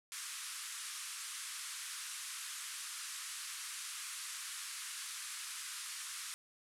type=band-pass noise; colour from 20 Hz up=white; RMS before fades=-45 dBFS; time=0.12-6.34 s; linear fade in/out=0 ms; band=1100 to 11000 Hz; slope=48 dB/octave; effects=none